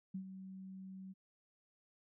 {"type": "tone with ADSR envelope", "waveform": "sine", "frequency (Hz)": 189.8, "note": "F#3", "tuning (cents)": 44, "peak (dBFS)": -38, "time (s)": [0.14, 1.14], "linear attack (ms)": 9, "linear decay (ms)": 87, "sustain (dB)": -9, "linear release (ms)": 27, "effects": []}